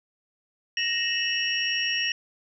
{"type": "tone cluster", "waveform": "sine", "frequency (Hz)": [1868, 2638, 2932, 5570], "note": ["A#6", "E7", "F#7", "F8"], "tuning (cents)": [3, 1, -16, -5], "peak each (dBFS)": [-29, -30, -28, -31], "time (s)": [0.77, 2.12], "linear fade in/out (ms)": 2, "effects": []}